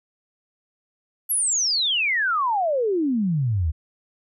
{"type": "exponential sweep", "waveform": "sine", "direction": "down", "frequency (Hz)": [11850, 72.5], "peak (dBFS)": -19, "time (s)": [1.29, 3.72], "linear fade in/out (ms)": 20, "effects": []}